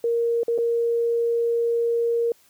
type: tone with dropouts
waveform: sine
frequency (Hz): 467.3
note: A#4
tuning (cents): +4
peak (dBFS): -19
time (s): 0.04-2.32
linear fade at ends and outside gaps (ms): 2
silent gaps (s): 0.433-0.481 / 0.579-0.585
effects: white hiss -58 dBFS RMS until 2.49 s